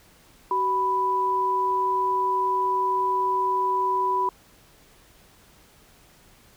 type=tone pair together; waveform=sine; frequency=379 / 989.8 Hz; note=F#4 / B5; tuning=+42 / +4 cents; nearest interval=octave + perfect fourth; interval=1662 cents; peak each=-29 / -21 dBFS; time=0.51-4.29 s; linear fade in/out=2 ms; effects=pink hiss -55 dBFS RMS until 6.56 s